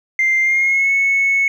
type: tone with pitch glide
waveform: sine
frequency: 2093 to 2203 Hz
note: C7 to C#7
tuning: 0 to -11 cents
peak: -11 dBFS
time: 0.19-1.48 s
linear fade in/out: 2 ms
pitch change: +89 cents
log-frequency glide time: 0.4-0.91 s
effects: tanh soft clip ceiling -9 dBFS + 8-bit